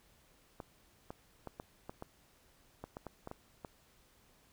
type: clicks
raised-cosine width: 1 ms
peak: -29 dBFS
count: 12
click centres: 0.602 / 1.105 / 1.473 / 1.599 / 1.895 / 2.024 / 2.84 / 2.969 / 3.067 / 3.274 / 3.314 / 3.648 s
effects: pink hiss -67 dBFS RMS until 4.52 s